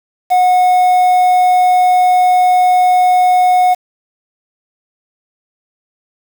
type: tone with quantisation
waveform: triangle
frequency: 730 Hz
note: F#5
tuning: 24 cents flat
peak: -5 dBFS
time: 0.3-3.75 s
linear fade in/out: 20 ms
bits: 5
effects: none